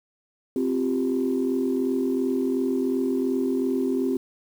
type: chord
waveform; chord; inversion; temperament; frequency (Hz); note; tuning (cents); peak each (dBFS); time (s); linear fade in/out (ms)
sine; C suspended fourth; none; equal; 261.6 / 349.2 / 392; C4 / F4 / G4; 0 / 0 / 0; -23 / -28 / -26; 0.56-4.17; 2
effects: tanh soft clip ceiling -14 dBFS + 8-bit